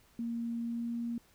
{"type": "tone with pitch glide", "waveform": "sine", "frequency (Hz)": [233.1, 235], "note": ["A#3", "A#3"], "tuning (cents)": [0, 14], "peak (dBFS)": -33, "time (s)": [0.19, 1.18], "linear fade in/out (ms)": 2, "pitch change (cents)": 14, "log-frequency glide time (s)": [0.57, 0.98], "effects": ["pink hiss -65 dBFS RMS until 1.34 s"]}